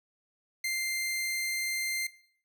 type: tone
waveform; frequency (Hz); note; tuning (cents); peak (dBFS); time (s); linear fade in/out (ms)
sawtooth; 2093; C7; 0; -26; 0.64-2.07; 5
effects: noise-tail reverb RT60 0.6 s tail -19 dB re dry